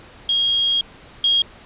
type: tone pair in turn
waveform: sine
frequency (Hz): 3261 / 3261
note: G#7 / G#7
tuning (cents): -32 / -32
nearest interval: unison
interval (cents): 0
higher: neither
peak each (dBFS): -15 / -13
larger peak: second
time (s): 0.29-0.81 / 1.24-1.42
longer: first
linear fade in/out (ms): 2
effects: pink hiss -44 dBFS RMS until 1.65 s + resampled to 8000 Hz